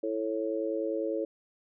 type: chord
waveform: sine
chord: A major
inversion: second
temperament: just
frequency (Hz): 330 / 440 / 550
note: E4 / A4 / C#5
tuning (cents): +2 / 0 / -14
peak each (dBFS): -33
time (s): 0.03-1.25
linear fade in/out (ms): 5
effects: none